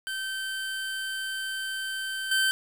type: tone with level steps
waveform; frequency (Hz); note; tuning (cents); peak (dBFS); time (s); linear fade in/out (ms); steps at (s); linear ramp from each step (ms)
25% pulse; 1548; G6; -22; -27 / -18; 0.07-2.51; 0; 2.31; 5
effects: 8-bit